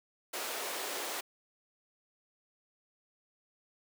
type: high-pass noise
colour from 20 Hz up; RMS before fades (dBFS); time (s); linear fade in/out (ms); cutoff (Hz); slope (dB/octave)
pink; -38; 0.33-1.21; 10; 370; 24
effects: none